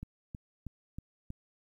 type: click train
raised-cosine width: 5 ms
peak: -28 dBFS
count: 5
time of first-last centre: 0.03-1.304 s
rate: 3.14 Hz
effects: 11-bit